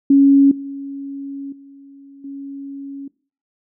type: tone with level steps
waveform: sine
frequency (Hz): 277.2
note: C#4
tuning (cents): 0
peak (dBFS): -7 / -26 / -39 / -28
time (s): 0.1-3.08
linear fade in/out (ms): 5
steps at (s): 0.51 / 1.52 / 2.24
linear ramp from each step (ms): 5
effects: noise-tail reverb RT60 0.4 s tail -20 dB re dry